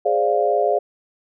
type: chord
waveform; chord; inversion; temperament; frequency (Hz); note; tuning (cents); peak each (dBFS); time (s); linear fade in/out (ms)
sine; D half-diminished seventh; second; equal; 415.3 / 523.3 / 587.3 / 698.5; Ab4 / C5 / D5 / F5; 0 / 0 / 0 / 0; -21 / -23 / -21 / -20; 0.05-0.79; 10
effects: none